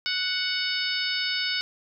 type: harmonic tone with a mistuned harmonic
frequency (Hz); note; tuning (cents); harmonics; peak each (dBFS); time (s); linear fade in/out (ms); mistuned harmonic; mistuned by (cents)
740; F#5; 0; 2 / 3 / 4 / 5 / 6 / 7; -32 / -32 / -32 / -32 / -32 / -32; 0.06-1.61; 0; 6; +25
effects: none